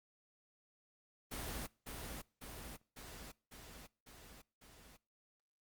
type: noise with echo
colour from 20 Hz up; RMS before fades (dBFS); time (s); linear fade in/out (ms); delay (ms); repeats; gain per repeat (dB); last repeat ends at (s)
pink; -43; 1.31-1.67; 10; 550; 6; -3; 4.97
effects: noise-tail reverb RT60 0.4 s tail -24 dB re dry + Opus 24 kbps